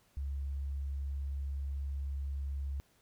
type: tone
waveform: sine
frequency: 69.3 Hz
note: C#2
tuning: in tune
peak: -34 dBFS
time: 0.17-2.8 s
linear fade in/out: 0 ms
effects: pink hiss -69 dBFS RMS until 3.01 s